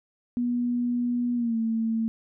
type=tone with pitch glide; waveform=sine; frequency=242.6 to 225.1 Hz; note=B3 to A3; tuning=-31 to +40 cents; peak=-23 dBFS; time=0.37-2.08 s; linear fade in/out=0 ms; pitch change=-129 cents; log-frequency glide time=1.35-1.57 s; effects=none